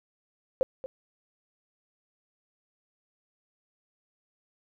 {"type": "tone with echo", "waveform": "sine", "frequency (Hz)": 523.3, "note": "C5", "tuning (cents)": 0, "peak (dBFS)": -20, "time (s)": [0.61, 0.63], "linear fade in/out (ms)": 0, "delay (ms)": 230, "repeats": 1, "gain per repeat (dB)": -13, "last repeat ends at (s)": 0.86, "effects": []}